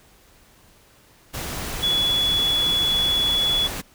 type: tone in noise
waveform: sine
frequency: 3400 Hz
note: G#7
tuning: 40 cents sharp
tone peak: -18 dBFS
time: 1.82-3.68 s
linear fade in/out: 20 ms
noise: pink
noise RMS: -30 dBFS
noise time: 1.33-3.82 s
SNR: +9 dB
effects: pink hiss -54 dBFS RMS until 3.94 s